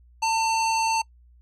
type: tone with low-pass filter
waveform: square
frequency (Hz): 897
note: A5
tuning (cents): +33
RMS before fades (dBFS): -23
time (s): 0.22-1.02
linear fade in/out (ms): 10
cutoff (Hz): 7000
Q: 1.7
effects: noise-tail reverb RT60 0.1 s tail -23 dB re dry + added 60 Hz sine -51 dBFS peak until 1.41 s